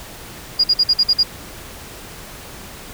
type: tone bursts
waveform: sine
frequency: 4849 Hz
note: D#8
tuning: 45 cents flat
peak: -10 dBFS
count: 7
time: 0.59-1.234 s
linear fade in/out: 10 ms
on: 50 ms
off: 49 ms
effects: pink hiss -36 dBFS RMS until 2.93 s